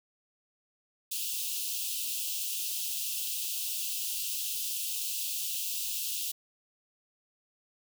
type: high-pass noise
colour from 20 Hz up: white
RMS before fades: -34 dBFS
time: 1.11-6.32 s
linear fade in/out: 10 ms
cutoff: 2600 Hz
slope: 96 dB/octave
effects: none